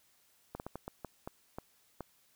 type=slowing click train; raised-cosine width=1 ms; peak=-26 dBFS; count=9; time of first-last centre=0.55-2.007 s; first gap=49 ms; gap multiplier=1.36; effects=white hiss -69 dBFS RMS until 2.35 s